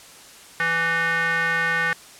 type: tone with band-pass filter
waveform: square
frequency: 165.8 Hz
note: E3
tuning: 10 cents sharp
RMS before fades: -22 dBFS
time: 0.6-1.93 s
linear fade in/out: 0 ms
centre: 1700 Hz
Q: 6.3
effects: white hiss -45 dBFS RMS until 2.19 s + low-pass 10000 Hz 12 dB/octave